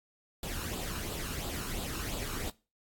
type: noise with flanger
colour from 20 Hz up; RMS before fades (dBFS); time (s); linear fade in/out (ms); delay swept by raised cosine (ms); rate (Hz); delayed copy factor
pink; -37; 0.43-2.5; 2; 0.25 to 0.76; 2.9; +0.55
effects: noise-tail reverb RT60 0.3 s tail -20 dB re dry + AAC 64 kbps

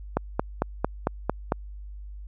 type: click train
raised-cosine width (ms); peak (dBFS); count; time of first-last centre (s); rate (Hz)
1; -8; 7; 0.17-1.521; 4.44
effects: added 50 Hz sine -37 dBFS peak until 2.27 s

